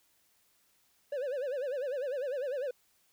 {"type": "tone with vibrato", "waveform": "triangle", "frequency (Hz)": 539, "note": "C#5", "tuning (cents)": -49, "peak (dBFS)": -30, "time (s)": [1.12, 2.71], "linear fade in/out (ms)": 5, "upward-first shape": "sine", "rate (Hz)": 10, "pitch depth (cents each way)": 160, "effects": ["white hiss -70 dBFS RMS until 3.12 s"]}